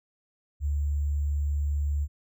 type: tone with sample-and-hold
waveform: sine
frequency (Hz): 72.6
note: D2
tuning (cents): -19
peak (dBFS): -24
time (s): 0.6-2.08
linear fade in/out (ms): 50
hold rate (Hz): 7350
effects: none